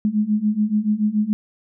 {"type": "beating tone pair", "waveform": "sine", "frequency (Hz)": [207.7, 214.7], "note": ["G#3", "A3"], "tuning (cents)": [0, -42], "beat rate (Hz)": 7, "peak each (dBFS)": [-21, -19], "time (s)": [0.05, 1.33], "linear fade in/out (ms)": 0, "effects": []}